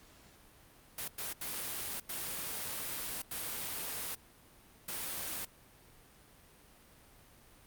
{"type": "noise bursts at uneven times", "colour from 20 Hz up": "white", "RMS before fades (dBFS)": -39, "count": 6, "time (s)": [[0.98, 1.08], [1.18, 1.33], [1.41, 2], [2.09, 3.22], [3.31, 4.15], [4.88, 5.45]], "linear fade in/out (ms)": 5, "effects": ["pink hiss -60 dBFS RMS until 7.66 s", "Opus 48 kbps"]}